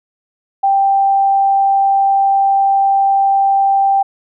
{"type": "tone", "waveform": "sine", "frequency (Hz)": 786, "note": "G5", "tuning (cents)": 4, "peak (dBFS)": -9, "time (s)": [0.63, 4.03], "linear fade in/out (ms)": 10, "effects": []}